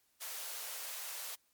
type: high-pass noise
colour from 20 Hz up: white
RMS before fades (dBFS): -43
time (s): 0.2-1.36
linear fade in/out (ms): 20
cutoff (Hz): 470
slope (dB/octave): 48
effects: white hiss -74 dBFS RMS until 1.53 s + MP3 96 kbps